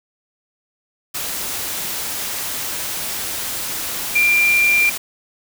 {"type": "tone in noise", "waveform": "sine", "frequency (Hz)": 2381, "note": "D7", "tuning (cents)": 23, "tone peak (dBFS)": -12, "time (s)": [4.15, 4.9], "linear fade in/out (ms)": 10, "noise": "white", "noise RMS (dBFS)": -25, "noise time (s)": [1.14, 4.98], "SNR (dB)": 10, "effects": []}